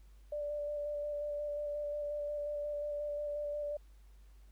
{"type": "tone with vibrato", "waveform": "sine", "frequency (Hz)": 587.3, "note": "D5", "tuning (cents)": 0, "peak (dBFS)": -35, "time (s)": [0.32, 3.77], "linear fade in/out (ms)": 5, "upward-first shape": "square", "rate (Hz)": 5.6, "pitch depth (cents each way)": 12, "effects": ["added 50 Hz sine -55 dBFS peak until 4.51 s", "pink hiss -72 dBFS RMS until 4.51 s"]}